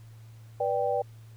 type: chord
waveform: sine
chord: G major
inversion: first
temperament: just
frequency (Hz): 490 / 588 / 784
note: B4 / D5 / G5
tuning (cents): -14 / +2 / 0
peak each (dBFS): -29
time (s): 0.6-1.02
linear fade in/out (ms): 5
effects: added 112 Hz sine -46 dBFS peak until 1.36 s + pink hiss -62 dBFS RMS until 1.36 s